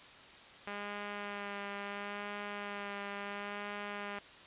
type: tone with vibrato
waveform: 5% pulse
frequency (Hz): 203.2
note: G#3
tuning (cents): -38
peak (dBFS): -28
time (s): 0.67-4.19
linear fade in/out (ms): 2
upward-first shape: sine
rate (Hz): 0.73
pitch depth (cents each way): 16
effects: white hiss -54 dBFS RMS until 4.46 s + resampled to 8000 Hz